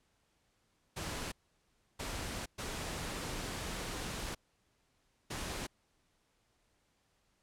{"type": "noise bursts at uneven times", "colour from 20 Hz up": "pink", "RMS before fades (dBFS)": -40, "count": 4, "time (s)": [[0.96, 1.32], [1.99, 2.46], [2.58, 4.35], [5.3, 5.67]], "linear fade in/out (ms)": 10, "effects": ["pink hiss -75 dBFS RMS until 7.42 s", "low-pass 10000 Hz 12 dB/octave"]}